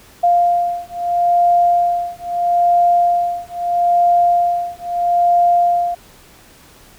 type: beating tone pair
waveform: sine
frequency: 698.5 / 699.27 Hz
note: F5 / F5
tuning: 0 / +2 cents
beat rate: 0.77 Hz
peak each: -15 dBFS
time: 0.23-5.95 s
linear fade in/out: 10 ms
effects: pink hiss -45 dBFS RMS until 6.98 s